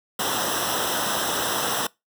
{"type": "noise with comb filter", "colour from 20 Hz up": "pink", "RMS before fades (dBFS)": -25, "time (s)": [0.19, 1.87], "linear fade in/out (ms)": 5, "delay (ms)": 0.44, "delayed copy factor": -0.85, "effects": ["noise-tail reverb RT60 0.2 s tail -23 dB re dry", "high-pass 100 Hz 12 dB/octave"]}